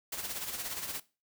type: noise with tremolo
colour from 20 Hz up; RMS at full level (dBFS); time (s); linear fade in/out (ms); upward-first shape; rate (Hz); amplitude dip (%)
white; -36; 0.12-1; 5; sine; 17; 55
effects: noise-tail reverb RT60 0.3 s tail -19 dB re dry